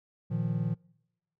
triangle chord, Bb suspended fourth, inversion none, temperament equal, 116.54 / 155.56 / 174.61 Hz, Bb2 / Eb3 / F3, 0 / 0 / 0 cents, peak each -30 dBFS, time 0.3-0.75 s, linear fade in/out 20 ms, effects noise-tail reverb RT60 0.9 s tail -26 dB re dry

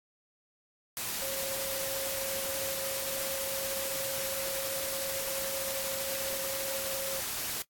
sine tone in noise, 541 Hz, C#5, 42 cents flat, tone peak -37 dBFS, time 1.22-7.2 s, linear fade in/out 0 ms, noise white, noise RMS -35 dBFS, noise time 0.97-7.62 s, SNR -5 dB, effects noise-tail reverb RT60 0.1 s tail -21 dB re dry + AAC 64 kbps

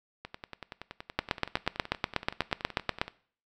two click trains, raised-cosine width 0.3 ms, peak -23 / -9 dBFS, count 31 / 16, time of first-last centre 0.25-3.08 / 1.19-3.015 s, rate 10.6 / 8.22 Hz, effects noise-tail reverb RT60 0.5 s tail -20 dB re dry

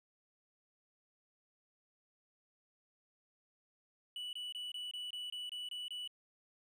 triangle tone bursts, 2957 Hz, F#7, 2 cents flat, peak -39 dBFS, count 10, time 4.16-6.076 s, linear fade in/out 2 ms, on 170 ms, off 24 ms, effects none

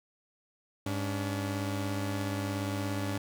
sawtooth tone pair together, 100.9 / 285.7 Hz, G#2 / D4, -49 / -48 cents, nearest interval octave + tritone, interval 1801 cents, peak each -29 / -31 dBFS, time 0.86-3.18 s, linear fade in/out 5 ms, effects none

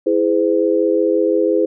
sine chord, E augmented, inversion none, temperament equal with one note detuned, 329.6 / 415.3 / 510.4 Hz, E4 / G#4 / B#4, 0 / 0 / -43 cents, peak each -17 dBFS, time 0.06-1.66 s, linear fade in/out 10 ms, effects none

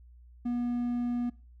triangle tone, 241.8 Hz, B3, 36 cents flat, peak -26 dBFS, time 0.45-1.3 s, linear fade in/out 10 ms, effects noise-tail reverb RT60 0.4 s tail -23 dB re dry + added 60 Hz sine -51 dBFS peak until 1.6 s

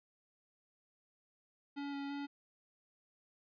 square tone with pitch steps, 283.4 / 280.2 / 283.7 Hz, C#4 / C#4 / C#4, +38 / +19 / +40 cents, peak -40 dBFS, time 1.76-2.27 s, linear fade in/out 20 ms, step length 170 ms, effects resampled to 11025 Hz

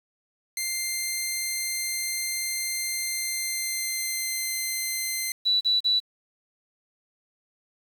10% pulse tone with pitch glide, 2093 to 2074 Hz, C7 to C7, 0 to -16 cents, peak -18 dBFS, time 0.57-5.32 s, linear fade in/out 2 ms, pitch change -16 cents, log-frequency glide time 2.97-4.54 s
sine tone bursts, 3951 Hz, B7, in tune, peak -19 dBFS, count 3, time 5.45-6.002 s, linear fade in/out 20 ms, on 160 ms, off 36 ms
effects 8-bit

